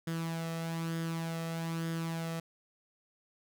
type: tone with flanger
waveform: sawtooth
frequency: 164.81 Hz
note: E3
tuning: in tune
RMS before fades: -36 dBFS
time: 0.07-2.4 s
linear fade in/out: 5 ms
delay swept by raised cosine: 0.59 to 1.58 ms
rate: 1.1 Hz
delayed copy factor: +0.5
effects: none